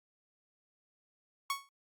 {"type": "tone with exponential decay", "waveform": "sawtooth", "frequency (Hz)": 1108.7, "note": "C#6", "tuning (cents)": 0, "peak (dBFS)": -25, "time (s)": [1.5, 1.69], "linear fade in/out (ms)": 2, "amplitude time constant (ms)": 40, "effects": ["Opus 48 kbps"]}